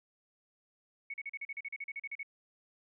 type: tone bursts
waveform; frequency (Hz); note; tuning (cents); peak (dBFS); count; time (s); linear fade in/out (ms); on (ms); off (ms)
sine; 2217; C#7; 0; -37; 15; 1.1-2.231; 5; 39; 39
effects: none